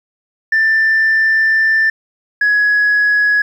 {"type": "tone pair in turn", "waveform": "sine", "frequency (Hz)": [1777, 1677.1], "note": ["A6", "G#6"], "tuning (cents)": [17, 16], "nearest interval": "minor second", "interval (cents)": 101, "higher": "first", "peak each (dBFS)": -8, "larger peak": "neither", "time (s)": [[0.52, 1.9], [2.41, 3.42]], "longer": "first", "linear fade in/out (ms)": 5, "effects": ["tanh soft clip ceiling -7 dBFS", "8-bit"]}